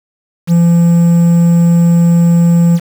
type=tone with quantisation; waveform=triangle; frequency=170.3 Hz; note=F3; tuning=43 cents flat; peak=-3 dBFS; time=0.47-2.8 s; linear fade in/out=50 ms; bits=5; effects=none